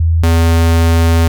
sine / square tone pair in turn, 82.2 / 82.96 Hz, E2 / E2, -4 / +12 cents, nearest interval unison, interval 16 cents, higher second, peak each -8 dBFS, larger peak neither, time 0-0.23 / 0.23-1.28 s, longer second, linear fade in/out 5 ms, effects none

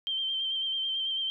sine tone with vibrato, 3136 Hz, G7, in tune, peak -28 dBFS, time 0.07-1.3 s, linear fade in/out 0 ms, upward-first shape sine, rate 9.1 Hz, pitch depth 29 cents each way, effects none

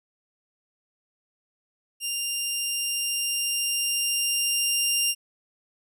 15% pulse tone with level ramp, 2794 Hz, F7, in tune, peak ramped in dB -20 to -14 dBFS, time 2-5.15 s, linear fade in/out 50 ms, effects none

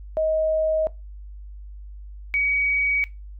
sine tone pair in turn, 630 / 2262 Hz, D#5 / C#7, +21 / +34 cents, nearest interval octave + minor seventh, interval 2213 cents, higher second, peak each -19 dBFS, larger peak neither, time 0.17-0.87 / 2.34-3.04 s, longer neither, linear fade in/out 0 ms, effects noise-tail reverb RT60 0.2 s tail -19 dB re dry + added 50 Hz sine -36 dBFS peak until 3.39 s

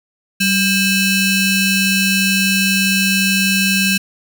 sawtooth ring-modulated tone, 1403 Hz, F6, 8 cents sharp, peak -6 dBFS, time 0.4-3.98 s, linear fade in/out 10 ms, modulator 1210 Hz, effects none

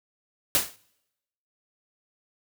white noise with exponential decay, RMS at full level -18 dBFS, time 0.55-0.76 s, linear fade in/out 0 ms, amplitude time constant 45 ms, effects noise-tail reverb RT60 0.9 s tail -25 dB re dry

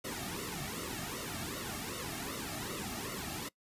pink noise with flanger, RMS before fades -40 dBFS, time 0.04-3.49 s, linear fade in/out 10 ms, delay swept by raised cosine 1.2 to 2.06 ms, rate 2.6 Hz, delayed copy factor -0.95, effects noise-tail reverb RT60 0.1 s tail -22 dB re dry + resampled to 32000 Hz

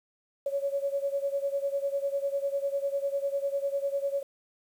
sine beating tone pair, 555 / 565 Hz, C#5 / C#5, +2 / +33 cents, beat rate 10 Hz, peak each -29 / -32 dBFS, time 0.46-4.23 s, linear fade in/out 5 ms, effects 9-bit

